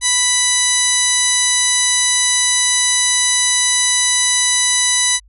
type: harmonic tone with a mistuned harmonic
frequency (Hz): 987.8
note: B5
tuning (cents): 0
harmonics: 1 / 2 / 3 / 4 / 5 / 6 / 7 / 8 / 9 / 10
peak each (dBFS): -28 / -21 / -29 / -19 / -30 / -18 / -26 / -24 / -29 / -18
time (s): 0.01-5.2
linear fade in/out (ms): 50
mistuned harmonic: 6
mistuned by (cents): +49
effects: added 50 Hz sine -45 dBFS peak until 5.28 s